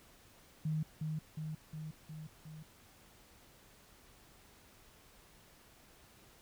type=tone with echo; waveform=sine; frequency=155.56 Hz; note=D#3; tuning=in tune; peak=-32 dBFS; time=0.65-0.83 s; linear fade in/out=5 ms; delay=360 ms; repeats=5; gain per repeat=-3 dB; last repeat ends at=2.63 s; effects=pink hiss -62 dBFS RMS until 6.41 s